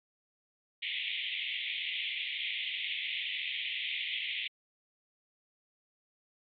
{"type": "band-pass noise", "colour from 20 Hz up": "white", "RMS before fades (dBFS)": -36, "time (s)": [0.82, 4.48], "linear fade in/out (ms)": 10, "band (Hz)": [2000, 3600], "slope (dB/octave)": 96, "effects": ["MP3 64 kbps"]}